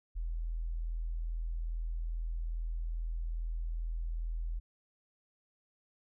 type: tone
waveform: sine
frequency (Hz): 41.2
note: E1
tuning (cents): 0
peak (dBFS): -33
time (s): 0.15-4.6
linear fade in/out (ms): 20
effects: none